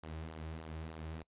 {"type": "tone with flanger", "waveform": "sawtooth", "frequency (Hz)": 79.6, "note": "D#2", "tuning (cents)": 40, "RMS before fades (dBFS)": -45, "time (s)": [0.03, 1.23], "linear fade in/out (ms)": 5, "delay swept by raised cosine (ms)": [0.39, 4.49], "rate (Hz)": 3.3, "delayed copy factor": -0.55, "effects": ["noise-tail reverb RT60 0.1 s tail -24 dB re dry", "resampled to 8000 Hz"]}